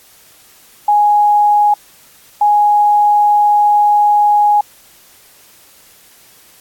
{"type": "tone bursts at uneven times", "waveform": "sine", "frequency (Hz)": 830.6, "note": "G#5", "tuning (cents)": 0, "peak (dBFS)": -7, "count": 2, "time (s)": [[0.88, 1.74], [2.41, 4.61]], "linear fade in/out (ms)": 5, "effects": ["white hiss -45 dBFS RMS until 6.6 s", "AAC 64 kbps"]}